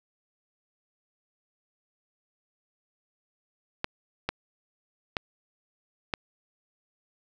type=clicks; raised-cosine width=0.3 ms; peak=-11 dBFS; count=4; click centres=3.844 / 4.29 / 5.168 / 6.138 s; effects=none